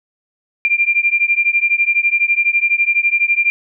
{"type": "beating tone pair", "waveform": "sine", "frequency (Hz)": [2379, 2391], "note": ["D7", "D7"], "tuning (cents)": [22, 30], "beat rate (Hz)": 12, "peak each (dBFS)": -15, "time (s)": [0.65, 3.5], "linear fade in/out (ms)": 0, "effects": []}